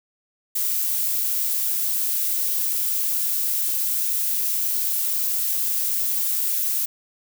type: noise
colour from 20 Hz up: violet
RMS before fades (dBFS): -23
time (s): 0.55-6.86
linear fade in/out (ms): 10
effects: none